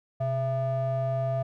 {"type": "ring-modulated tone", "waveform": "triangle", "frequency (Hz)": 270, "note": "C#4", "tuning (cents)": -45, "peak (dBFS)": -20, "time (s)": [0.2, 1.43], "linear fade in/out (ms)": 10, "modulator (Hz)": 398, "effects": []}